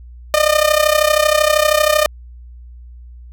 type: tone with amplitude modulation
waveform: sawtooth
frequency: 607 Hz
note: D#5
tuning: 43 cents flat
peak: -4 dBFS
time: 0.34-2.06 s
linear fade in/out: 0 ms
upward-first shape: sine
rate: 32.8 Hz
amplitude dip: 80%
effects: added 60 Hz sine -34 dBFS peak until 3.32 s